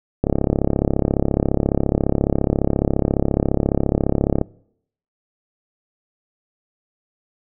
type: click train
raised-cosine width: 2 ms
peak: -3 dBFS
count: 145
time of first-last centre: 0.24-4.414 s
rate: 34.5 Hz
effects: noise-tail reverb RT60 0.7 s tail -24 dB re dry